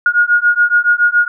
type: beating tone pair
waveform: sine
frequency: 1432 / 1439.1 Hz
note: F6 / F#6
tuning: +43 / -48 cents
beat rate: 7.1 Hz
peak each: -12 dBFS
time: 0.06-1.28 s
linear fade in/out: 2 ms
effects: none